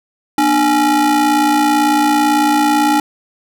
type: ring-modulated tone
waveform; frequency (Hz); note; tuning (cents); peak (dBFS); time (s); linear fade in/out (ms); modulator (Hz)
square; 270; C#4; -45; -8; 0.38-3; 2; 569
effects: none